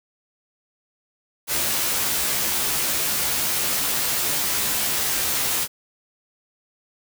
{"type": "noise with comb filter", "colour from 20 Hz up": "white", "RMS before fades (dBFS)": -23, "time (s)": [1.47, 5.68], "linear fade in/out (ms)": 50, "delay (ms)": 14, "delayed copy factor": 0.8, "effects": []}